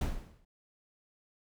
brown noise with exponential decay, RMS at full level -27 dBFS, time 0.01-0.45 s, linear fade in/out 5 ms, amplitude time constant 95 ms, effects none

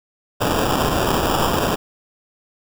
white noise with sample-and-hold, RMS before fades -19 dBFS, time 0.4-1.76 s, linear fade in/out 20 ms, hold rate 2100 Hz, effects none

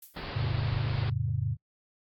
violet noise with exponential decay, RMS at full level -43 dBFS, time 0.02-0.3 s, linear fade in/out 5 ms, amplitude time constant 59 ms
pink low-pass noise, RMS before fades -38 dBFS, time 0.16-1.1 s, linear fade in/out 5 ms, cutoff 4800 Hz, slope 96 dB/octave
sine chord, F augmented, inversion none, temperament equal with one note detuned, 87.31 / 110 / 137.4 Hz, F2 / A2 / C#3, 0 / 0 / -15 cents, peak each -34 / -30 / -31 dBFS, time 0.33-1.57 s, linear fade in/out 50 ms
effects noise-tail reverb RT60 0.1 s tail -26 dB re dry + AAC 64 kbps

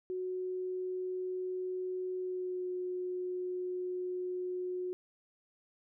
sine tone with pitch glide, 368.5 to 363.6 Hz, F#4 to F#4, -7 to -30 cents, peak -34 dBFS, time 0.1-4.93 s, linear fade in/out 0 ms, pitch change -23 cents, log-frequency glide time 2.18-2.7 s, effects none

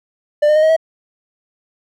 triangle tone with pitch steps, 594 / 606.5 / 619.2 / 632.2 / 645.5 Hz, D5 / D#5 / D#5 / D#5 / E5, +20 / -44 / -9 / +27 / -37 cents, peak -7 dBFS, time 0.42-0.765 s, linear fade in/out 10 ms, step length 69 ms, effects none

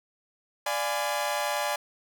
sawtooth chord, D diminished seventh, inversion none, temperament equal with one note detuned, 587.3 / 698.5 / 830.6 / 1010.3 Hz, D5 / F5 / Ab5 / Cb6, 0 / 0 / 0 / +39 cents, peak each -27 / -32 / -27 / -31 dBFS, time 0.66-1.76 s, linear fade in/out 5 ms, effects none

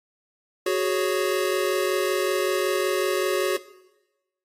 square chord, F# suspended second, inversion none, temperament equal, 370 / 415.3 / 554.4 Hz, F#4 / G#4 / C#5, 0 / 0 / 0 cents, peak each -24 / -28 / -28 dBFS, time 0.66-3.57 s, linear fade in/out 5 ms, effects noise-tail reverb RT60 1.0 s tail -17 dB re dry + AAC 48 kbps

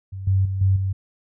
sine tone with level steps, 96 Hz, G2, 36 cents flat, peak -29 / -15 / -22 / -14 / -20 dBFS, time 0.12-0.93 s, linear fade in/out 10 ms, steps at 0.27 / 0.45 / 0.61 / 0.76 s, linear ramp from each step 5 ms, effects none

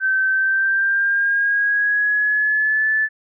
sine tone with pitch glide, 1544 to 1743.1 Hz, G6 to A6, -27 to -17 cents, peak -15 dBFS, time 0-3.09 s, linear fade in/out 50 ms, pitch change +210 cents, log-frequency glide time 0.31-2.88 s, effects none

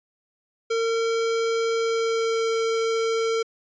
square tone with pitch glide, 456 to 452.3 Hz, A#4 to A4, -38 to +48 cents, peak -22 dBFS, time 0.7-3.43 s, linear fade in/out 10 ms, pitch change -14 cents, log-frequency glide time 1.76-2.48 s, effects resampled to 16000 Hz

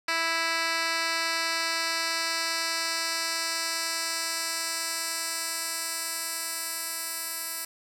10% pulse tone with band-pass filter sweep, 329.6 Hz, E4, in tune, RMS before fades -30 dBFS, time 0.08-7.65 s, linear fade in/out 5 ms, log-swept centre 3200 to 12000 Hz, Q 1, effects none

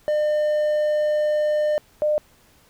triangle / sine tone pair in turn, 603 / 603 Hz, D5 / D5, +46 / +46 cents, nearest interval unison, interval 0 cents, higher neither, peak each -16 / -17 dBFS, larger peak first, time 0.08-1.78 / 2.02-2.18 s, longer first, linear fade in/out 0 ms, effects pink hiss -56 dBFS RMS until 2.69 s

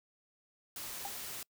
white noise, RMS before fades -43 dBFS, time 0.76-1.43 s, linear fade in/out 2 ms
sine tone with exponential decay, 800 Hz, G5, 35 cents sharp, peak -34 dBFS, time 1.05-1.12 s, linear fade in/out 2 ms, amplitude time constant 15 ms
effects noise-tail reverb RT60 0.1 s tail -26 dB re dry

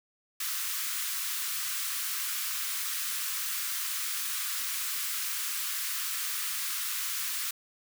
white high-pass noise, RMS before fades -33 dBFS, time 0.4-7.51 s, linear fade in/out 5 ms, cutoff 1100 Hz, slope 48 dB/octave, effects none

